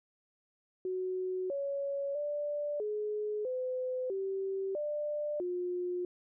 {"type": "tone with pitch steps", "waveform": "sine", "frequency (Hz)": [370.5, 559, 587, 421.9, 509, 386.9, 594, 357.4], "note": ["F#4", "C#5", "D5", "G#4", "C5", "G4", "D5", "F4"], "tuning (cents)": [2, 14, -1, 27, -48, -23, 20, 40], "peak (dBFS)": -32, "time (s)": [0.85, 6.05], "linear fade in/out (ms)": 2, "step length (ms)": 650, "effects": []}